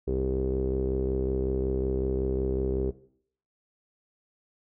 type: tone with low-pass filter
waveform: sawtooth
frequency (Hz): 65.41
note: C2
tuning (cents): 0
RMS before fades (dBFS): -28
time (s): 0.07-2.91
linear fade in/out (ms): 10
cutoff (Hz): 410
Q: 8.9
effects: noise-tail reverb RT60 0.6 s tail -17 dB re dry